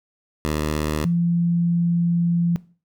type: tone pair in turn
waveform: 10% pulse / sine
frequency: 76.3 / 171.29 Hz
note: D#2 / F3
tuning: -33 / -33 cents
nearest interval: octave + major second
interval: 1400 cents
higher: second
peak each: -13 / -17 dBFS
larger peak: first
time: 0.45-1.05 / 1.05-2.56 s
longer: second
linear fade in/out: 0 ms
effects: noise-tail reverb RT60 0.4 s tail -20 dB re dry